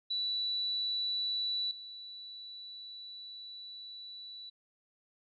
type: tone with level steps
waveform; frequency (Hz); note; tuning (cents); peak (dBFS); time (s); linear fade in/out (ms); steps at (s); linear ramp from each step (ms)
sine; 3951; B7; 0; -31 / -44; 0.1-4.5; 10; 1.71; 2
effects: none